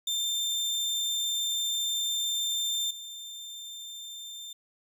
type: tone pair in turn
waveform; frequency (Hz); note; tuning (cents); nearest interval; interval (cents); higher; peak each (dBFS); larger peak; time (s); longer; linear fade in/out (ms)
30% pulse; 3587 / 3587; A7 / A7; +33 / +33; unison; 0; neither; -25 / -37; first; 0.07-2.91 / 2.91-4.53; first; 5
effects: none